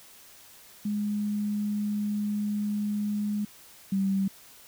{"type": "tone pair in turn", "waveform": "sine", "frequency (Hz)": [207.7, 194.32], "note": ["G#3", "G3"], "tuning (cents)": [0, -15], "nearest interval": "minor second", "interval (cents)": 115, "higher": "first", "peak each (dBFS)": [-26, -23], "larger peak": "second", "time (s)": [[0.85, 3.45], [3.92, 4.28]], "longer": "first", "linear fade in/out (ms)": 5, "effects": ["white hiss -52 dBFS RMS until 4.67 s"]}